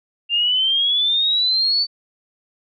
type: exponential sweep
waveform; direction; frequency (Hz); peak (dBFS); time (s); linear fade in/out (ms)
sine; up; 2778 to 4546; -15; 0.29-1.87; 50
effects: none